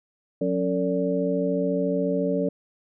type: tone cluster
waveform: sine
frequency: 181.2 / 275.2 / 450.1 / 576 Hz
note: F#3 / C#4 / A4 / D5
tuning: -36 / -12 / +39 / -34 cents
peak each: -27 dBFS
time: 0.41-2.49 s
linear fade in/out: 5 ms
effects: none